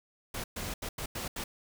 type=noise bursts at uneven times; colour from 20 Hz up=pink; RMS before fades=-37 dBFS; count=6; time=0.34-0.44 / 0.56-0.74 / 0.82-0.89 / 0.98-1.06 / 1.15-1.28 / 1.36-1.44 s; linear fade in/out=5 ms; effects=none